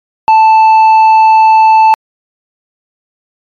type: tone with tanh clipping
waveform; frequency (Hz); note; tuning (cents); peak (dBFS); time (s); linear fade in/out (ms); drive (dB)
sine; 880; A5; 0; -3; 0.28-1.94; 0; 5
effects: MP3 64 kbps